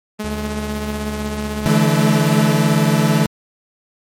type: tone with tremolo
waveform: sawtooth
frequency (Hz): 212.5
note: G#3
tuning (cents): +40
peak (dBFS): -17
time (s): 0.19-2.58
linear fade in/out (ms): 10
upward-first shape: sine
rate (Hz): 16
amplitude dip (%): 35
type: tone with pitch glide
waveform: sawtooth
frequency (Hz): 73.42 to 72.74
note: D2 to D2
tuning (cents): 0 to -16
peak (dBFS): -22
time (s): 0.24-1.68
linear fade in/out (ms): 0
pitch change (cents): -16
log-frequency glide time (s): 0.45-0.86
type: chord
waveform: 40% pulse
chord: D suspended second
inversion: none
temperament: equal with one note detuned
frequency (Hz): 146.83 / 164.81 / 215.6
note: D3 / E3 / A3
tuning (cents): 0 / 0 / -35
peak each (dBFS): -16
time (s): 1.66-3.26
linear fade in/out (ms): 0
effects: MP3 64 kbps